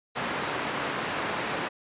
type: band-pass noise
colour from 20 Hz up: white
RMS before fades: -31 dBFS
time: 0.15-1.69 s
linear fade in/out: 20 ms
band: 130 to 1800 Hz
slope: 12 dB/octave
effects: resampled to 8000 Hz